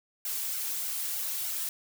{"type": "noise with flanger", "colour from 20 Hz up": "blue", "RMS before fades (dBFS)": -33, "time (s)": [0.25, 1.69], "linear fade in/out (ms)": 2, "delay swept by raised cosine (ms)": [1.3, 3.9], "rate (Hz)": 3.3, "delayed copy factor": 0.7, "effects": []}